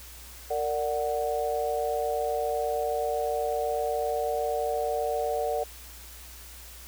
sine chord, Bb augmented, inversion none, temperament equal with one note detuned, 459.2 / 587.3 / 740 Hz, Bb4 / D5 / F#5, -26 / 0 / 0 cents, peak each -30 dBFS, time 0.5-5.64 s, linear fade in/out 10 ms, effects added 60 Hz sine -47 dBFS peak until 6.87 s + white hiss -47 dBFS RMS until 6.87 s

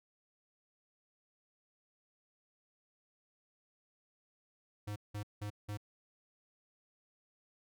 square tone bursts, 103.83 Hz, G#2, in tune, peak -39 dBFS, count 4, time 4.87-5.774 s, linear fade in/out 10 ms, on 91 ms, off 180 ms, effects none

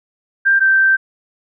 sine tone pair in turn, 1585 / 1562.3 Hz, G6 / G6, +19 / -6 cents, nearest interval unison, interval 25 cents, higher first, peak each -9 dBFS, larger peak neither, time 0.45-0.6 / 0.6-0.97 s, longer second, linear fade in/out 20 ms, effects none

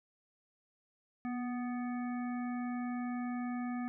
harmonic tone with a mistuned harmonic, 247.5 Hz, B3, 4 cents sharp, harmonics 1 / 3 / 5 / 7 / 9, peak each -35 / -45 / -49 / -52 / -54 dBFS, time 1.25-3.88 s, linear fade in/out 0 ms, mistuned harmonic 1, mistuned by -27 cents, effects none

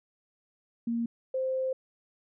sine tone pair in turn, 233.1 / 522.1 Hz, A#3 / C5, 0 / -4 cents, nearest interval octave + major second, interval 1396 cents, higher second, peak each -27 dBFS, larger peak neither, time 0.87-1.06 / 1.34-1.73 s, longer second, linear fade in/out 5 ms, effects none

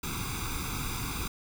pink noise with comb filter, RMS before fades -34 dBFS, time 0.03-1.28 s, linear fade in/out 5 ms, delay 0.82 ms, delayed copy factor +1, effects none

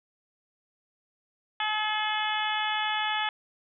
harmonic tone, 427.7 Hz, A4, 49 cents flat, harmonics 2 / 3 / 4 / 5 / 6 / 7 / 8, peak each -30 / -35 / -33 / -36 / -37 / -35 / -35 dBFS, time 1.6-3.29 s, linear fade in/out 2 ms, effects none

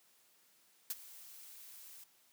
blue noise with ADSR envelope, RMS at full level -36 dBFS, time 0.9-2.04 s, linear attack 4 ms, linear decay 34 ms, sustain -18 dB, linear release 5 ms, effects white hiss -69 dBFS RMS until 2.32 s + high-pass 150 Hz 12 dB/octave

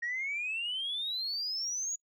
sine exponential sweep, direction up, 1864.7 to 6840 Hz, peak -31 dBFS, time 0.02-1.96 s, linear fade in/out 10 ms, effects noise-tail reverb RT60 0.1 s tail -25 dB re dry + tanh soft clip ceiling -28 dBFS

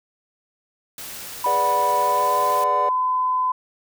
white noise, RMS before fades -35 dBFS, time 0.98-2.64 s, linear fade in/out 2 ms
sine tone with pitch glide, 984 to 1014.6 Hz, B5 to B5, -7 to +46 cents, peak -18 dBFS, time 1.44-3.52 s, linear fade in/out 5 ms, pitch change +53 cents, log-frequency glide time 1.98-2.42 s
triangle chord, G# half-diminished seventh, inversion none, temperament equal, 415.3 / 493.9 / 587.3 / 740 Hz, G#4 / B4 / D5 / F#5, 0 / 0 / 0 / 0 cents, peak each -29 / -28 / -23 / -25 dBFS, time 1.46-2.89 s, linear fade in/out 2 ms
effects none

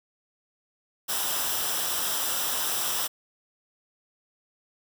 white noise with comb filter, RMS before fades -28 dBFS, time 1.08-3.08 s, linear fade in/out 20 ms, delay 0.45 ms, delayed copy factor -0.6, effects none

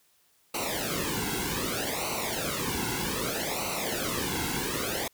pink noise with flanger, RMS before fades -31 dBFS, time 0.54-5.08 s, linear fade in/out 5 ms, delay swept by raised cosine 0.58 to 1.68 ms, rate 0.64 Hz, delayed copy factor -0.9, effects white hiss -66 dBFS RMS until 5.13 s

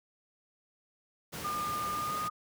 pink noise, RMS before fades -40 dBFS, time 1.32-2.29 s, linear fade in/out 20 ms
sine tone with pitch glide, 1207 to 1229.5 Hz, D6 to D#6, +47 to -21 cents, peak -32 dBFS, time 1.44-2.3 s, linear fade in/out 10 ms, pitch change +32 cents, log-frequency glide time 1.99-2.14 s
effects high-pass 100 Hz 12 dB/octave

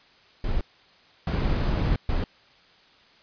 brown noise bursts at uneven times, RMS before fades -24 dBFS, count 3, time 0.44-0.61 / 1.27-1.96 / 2.09-2.24 s, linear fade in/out 2 ms, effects white hiss -56 dBFS RMS until 3.22 s + resampled to 11025 Hz

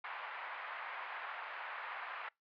pink band-pass noise, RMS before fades -45 dBFS, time 0.04-2.29 s, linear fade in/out 5 ms, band 820 to 2300 Hz, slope 24 dB/octave, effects noise-tail reverb RT60 0.2 s tail -26 dB re dry + resampled to 11025 Hz

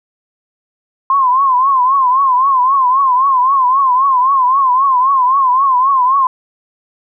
sine tone with vibrato, 1049 Hz, C6, 4 cents sharp, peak -8 dBFS, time 1.1-6.27 s, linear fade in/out 2 ms, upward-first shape triangle, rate 3.8 Hz, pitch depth 130 cents each way, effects none

